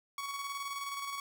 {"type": "tone with tremolo", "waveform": "sawtooth", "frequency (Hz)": 1120, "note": "C#6", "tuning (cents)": 18, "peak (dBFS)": -32, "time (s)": [0.18, 1.2], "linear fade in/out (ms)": 2, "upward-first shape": "square", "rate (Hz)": 19, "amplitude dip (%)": 35, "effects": []}